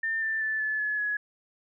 sine tone with pitch steps, 1800 / 1776.2 / 1752.8 / 1729.7 / 1706.8 / 1684.3 Hz, A6 / A6 / A6 / A6 / G#6 / G#6, +39 / +16 / -7 / -30 / +47 / +24 cents, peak -26 dBFS, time 0.03-1.17 s, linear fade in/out 5 ms, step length 190 ms, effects none

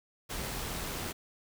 pink noise with amplitude modulation, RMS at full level -36 dBFS, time 0.29-1.13 s, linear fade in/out 20 ms, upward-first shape sine, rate 89.5 Hz, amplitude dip 25%, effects none

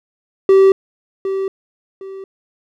triangle tone with echo, 386.4 Hz, G4, 25 cents flat, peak -4 dBFS, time 0.49-0.72 s, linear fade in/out 2 ms, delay 760 ms, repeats 2, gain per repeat -11 dB, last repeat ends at 2.24 s, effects none

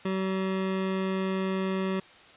25% pulse tone, 190 Hz, F#3, 46 cents sharp, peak -23 dBFS, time 0.05-2 s, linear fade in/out 5 ms, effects white hiss -52 dBFS RMS until 2.36 s + resampled to 8000 Hz

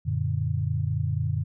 sine chord, Gb augmented, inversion none, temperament equal, 92.5 / 116.54 / 146.83 Hz, Gb2 / Bb2 / D3, 0 / 0 / 0 cents, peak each -28 dBFS, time 0.05-1.44 s, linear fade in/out 20 ms, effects none

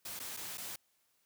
white noise with dropouts, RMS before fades -43 dBFS, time 0.05-0.76 s, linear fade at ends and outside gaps 5 ms, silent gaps 0.193-0.199 / 0.367-0.371 / 0.574-0.579 s, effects white hiss -75 dBFS RMS until 1.25 s + high-pass 60 Hz 12 dB/octave

